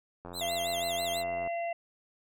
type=click train; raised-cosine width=1 ms; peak=-29 dBFS; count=109; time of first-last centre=0.25-1.474 s; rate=88.2 Hz
type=tone with vibrato; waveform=sawtooth; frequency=3600 Hz; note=A7; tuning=39 cents sharp; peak=-32 dBFS; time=0.33-1.24 s; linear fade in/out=50 ms; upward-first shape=sine; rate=6.1 Hz; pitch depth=230 cents each way
type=harmonic tone; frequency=682 Hz; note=F5; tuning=41 cents flat; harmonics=1 / 3 / 4; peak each=-31 / -42 / -45 dBFS; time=0.41-1.73 s; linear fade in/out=5 ms
effects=none